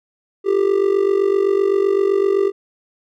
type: tone with amplitude modulation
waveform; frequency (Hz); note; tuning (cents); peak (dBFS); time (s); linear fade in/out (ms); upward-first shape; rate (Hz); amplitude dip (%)
triangle; 394.4; G4; +11; -8; 0.44-2.52; 50; sine; 47.8; 80
effects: none